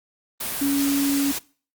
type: tone in noise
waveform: sine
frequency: 280 Hz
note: C#4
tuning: 18 cents sharp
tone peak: -19 dBFS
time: 0.61-1.32 s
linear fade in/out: 10 ms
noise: white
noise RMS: -28 dBFS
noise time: 0.4-1.39 s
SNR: +6 dB
effects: noise-tail reverb RT60 0.4 s tail -21 dB re dry + Opus 32 kbps